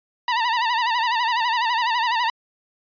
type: tone with vibrato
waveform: sawtooth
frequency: 940 Hz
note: A#5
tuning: 14 cents sharp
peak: -15 dBFS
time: 0.28-2.3 s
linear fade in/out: 2 ms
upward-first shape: sine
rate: 12 Hz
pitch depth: 100 cents each way
effects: resampled to 11025 Hz

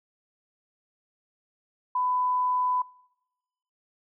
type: tone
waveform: sine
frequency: 1000 Hz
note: B5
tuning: 21 cents sharp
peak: -23 dBFS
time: 1.95-2.82 s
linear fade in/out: 5 ms
effects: noise-tail reverb RT60 1.0 s tail -25 dB re dry

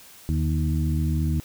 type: harmonic tone with a mistuned harmonic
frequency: 78.7 Hz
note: D#2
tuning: 20 cents sharp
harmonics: 1 / 2 / 3 / 4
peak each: -23 / -25 / -31 / -33 dBFS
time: 0.29-1.4 s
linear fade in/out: 0 ms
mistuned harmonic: 2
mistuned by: -48 cents
effects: white hiss -48 dBFS RMS until 1.44 s

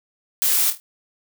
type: noise with echo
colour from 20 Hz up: blue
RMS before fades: -19 dBFS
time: 0.42-0.7 s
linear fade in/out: 0 ms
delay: 25 ms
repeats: 4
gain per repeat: -8 dB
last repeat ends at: 0.8 s
effects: none

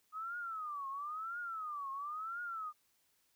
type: tone with vibrato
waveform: sine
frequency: 1244.5 Hz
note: D#6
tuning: in tune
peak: -39 dBFS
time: 0.12-2.73 s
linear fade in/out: 50 ms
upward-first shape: triangle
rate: 0.98 Hz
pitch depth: 260 cents each way
effects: white hiss -75 dBFS RMS until 3.35 s

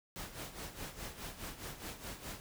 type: noise with tremolo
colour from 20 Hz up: pink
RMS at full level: -43 dBFS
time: 0.16-2.4 s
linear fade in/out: 0 ms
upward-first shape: sine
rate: 4.8 Hz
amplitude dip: 70%
effects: none

